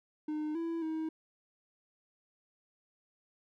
triangle tone with pitch steps, 304.9 / 332.1 / 317.6 Hz, D#4 / E4 / D#4, -35 / +13 / +36 cents, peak -31 dBFS, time 0.28-1.09 s, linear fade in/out 5 ms, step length 270 ms, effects none

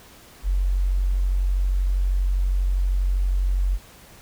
sine tone, 46.25 Hz, F#1, in tune, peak -18 dBFS, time 0.43-3.79 s, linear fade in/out 50 ms, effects pink hiss -48 dBFS RMS until 4.21 s

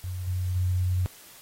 sine tone with level steps, 91 Hz, F#2, 28 cents flat, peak -30 / -25 / -22 dBFS, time 0.04-1.06 s, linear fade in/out 0 ms, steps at 0.27 / 0.55 s, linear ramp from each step 10 ms, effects white hiss -50 dBFS RMS until 1.41 s + AAC 48 kbps

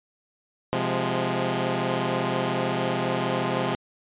10% pulse chord, F minor, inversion second, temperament equal with one note detuned, 129.91 / 174.61 / 207.7 Hz, C3 / F3 / Ab3, -12 / 0 / 0 cents, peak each -19 / -20 / -21 dBFS, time 0.73-3.75 s, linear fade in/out 0 ms, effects resampled to 8000 Hz

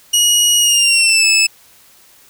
20% pulse tone with pitch glide, 2899 to 2613 Hz, F#7 to E7, -36 to -16 cents, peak -4 dBFS, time 0.13-1.47 s, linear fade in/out 10 ms, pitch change -180 cents, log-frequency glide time 0.59-1.26 s, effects white hiss -47 dBFS RMS until 2.29 s

